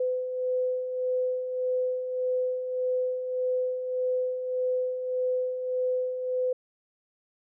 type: beating tone pair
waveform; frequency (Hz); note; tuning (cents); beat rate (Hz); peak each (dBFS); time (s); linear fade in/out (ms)
sine; 505 / 506.7; B4 / B4; +39 / +44; 1.7; -35 / -26; 0-6.53; 5
effects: none